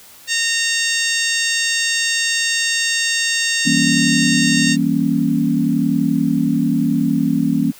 harmonic tone, 920 Hz, A#5, 23 cents flat, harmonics 2 / 3 / 4 / 5 / 6 / 7 / 8 / 9, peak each -21 / -23 / -24 / -25 / -26 / -26 / -27 / -28 dBFS, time 0.27-4.77 s, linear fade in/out 50 ms
sine chord, E diminished seventh, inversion none, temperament equal with one note detuned, 164.81 / 196 / 236.2 / 277.2 Hz, E3 / G3 / Bb3 / Db4, 0 / 0 / +23 / 0 cents, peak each -21 / -22 / -18 / -18 dBFS, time 3.65-7.72 s, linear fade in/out 20 ms
effects white hiss -43 dBFS RMS until 7.79 s

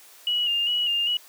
sine tone with vibrato, 2865 Hz, F7, 44 cents sharp, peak -21 dBFS, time 0.27-1.17 s, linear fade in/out 2 ms, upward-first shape square, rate 2.5 Hz, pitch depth 34 cents each way, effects white hiss -50 dBFS RMS until 1.28 s + high-pass 400 Hz 12 dB/octave

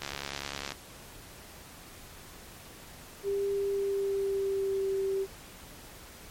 click train, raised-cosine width 0.2 ms, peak -17 dBFS, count 50, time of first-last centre 0.02-0.72 s, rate 70 Hz
sine tone with pitch glide, 398.2 to 388 Hz, G4 to G4, +27 to -18 cents, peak -27 dBFS, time 3.23-5.27 s, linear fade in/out 50 ms, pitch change -45 cents, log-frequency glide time 3.57-4.9 s
effects pink hiss -49 dBFS RMS until 6.3 s + MP3 64 kbps

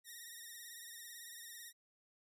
5% pulse tone with vibrato, 1864.7 Hz, A#6, in tune, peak -39 dBFS, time 0.04-1.73 s, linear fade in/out 50 ms, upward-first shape triangle, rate 18 Hz, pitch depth 73 cents each way, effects resampled to 32000 Hz

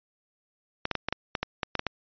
clicks, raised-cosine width 0.3 ms, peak -11 dBFS, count 11, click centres 0.854 / 0.913 / 0.953 / 1.086 / 1.126 / 1.352 / 1.43 / 1.632 / 1.753 / 1.794 / 1.867 s, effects resampled to 11025 Hz

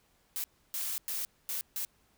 blue noise bursts at uneven times, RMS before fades -35 dBFS, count 5, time 0.36-0.44 / 0.74-0.98 / 1.08-1.25 / 1.49-1.61 / 1.76-1.85 s, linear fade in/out 0 ms, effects pink hiss -69 dBFS RMS until 2.17 s

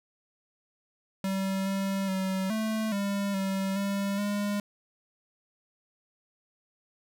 square tone with pitch steps, 192.8 / 194.8 / 189.9 / 219.1 / 199.8 / 193.2 / 198.7 / 204.4 Hz, G3 / G3 / F#3 / A3 / G3 / G3 / G3 / G#3, -28 / -11 / +45 / -7 / +33 / -25 / +24 / -27 cents, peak -28 dBFS, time 1.24-4.6 s, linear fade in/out 2 ms, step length 420 ms, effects none

